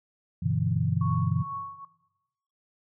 sine chord, E minor seventh, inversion first, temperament equal with one note detuned, 98 / 123.47 / 146.83 / 166.73 Hz, G2 / B2 / D3 / E3, 0 / 0 / 0 / +20 cents, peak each -29 dBFS, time 0.42-1.43 s, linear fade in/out 10 ms
sine tone with tremolo, 1108.7 Hz, C#6, in tune, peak -30 dBFS, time 1.01-1.85 s, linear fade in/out 5 ms, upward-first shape triangle, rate 2.3 Hz, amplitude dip 85%
effects noise-tail reverb RT60 1.0 s tail -18 dB re dry

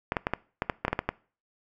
clicks, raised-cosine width 0.5 ms, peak -10 dBFS, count 11, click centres 0.121 / 0.168 / 0.269 / 0.336 / 0.621 / 0.698 / 0.85 / 0.881 / 0.93 / 0.991 / 1.09 s, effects noise-tail reverb RT60 0.4 s tail -22 dB re dry

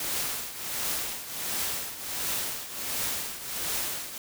white noise with tremolo, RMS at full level -29 dBFS, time 0-4.18 s, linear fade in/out 2 ms, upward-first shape triangle, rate 1.4 Hz, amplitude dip 75%, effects none

